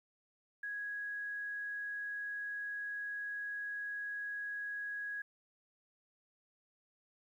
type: tone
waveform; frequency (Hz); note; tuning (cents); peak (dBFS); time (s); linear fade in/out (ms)
sine; 1661.2; G#6; 0; -38; 0.63-5.22; 5
effects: 12-bit